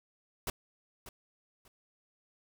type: noise with echo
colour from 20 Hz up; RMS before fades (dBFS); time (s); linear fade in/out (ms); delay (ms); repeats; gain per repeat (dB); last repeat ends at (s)
pink; -35; 0.47-0.5; 2; 590; 2; -13; 1.68
effects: none